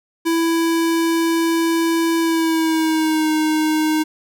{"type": "tone with pitch glide", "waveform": "square", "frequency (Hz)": [331.1, 310.7], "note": ["E4", "D#4"], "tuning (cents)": [8, -2], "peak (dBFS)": -16, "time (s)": [0.25, 4.04], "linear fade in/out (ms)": 20, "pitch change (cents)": -110, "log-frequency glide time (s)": [2.19, 3.3], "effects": []}